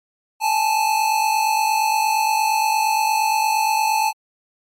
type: tone pair together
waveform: square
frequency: 828.4 / 877 Hz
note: G#5 / A5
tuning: -5 / -6 cents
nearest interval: minor second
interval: 99 cents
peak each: -23 / -18 dBFS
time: 0.4-4.13 s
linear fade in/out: 50 ms
effects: MP3 64 kbps